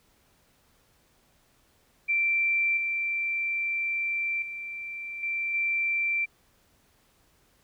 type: tone with level steps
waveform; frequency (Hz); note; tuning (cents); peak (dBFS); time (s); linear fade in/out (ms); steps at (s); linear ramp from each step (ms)
sine; 2349; D7; 0; -22 / -26 / -34 / -27 / -24; 2.08-6.26; 20; 2.77 / 4.42 / 5.23 / 5.54; 2
effects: pink hiss -65 dBFS RMS until 7.63 s